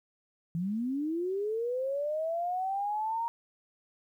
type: linear sweep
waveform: sine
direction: up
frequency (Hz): 161.1 to 938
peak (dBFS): -29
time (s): 0.55-3.28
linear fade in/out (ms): 0
effects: 11-bit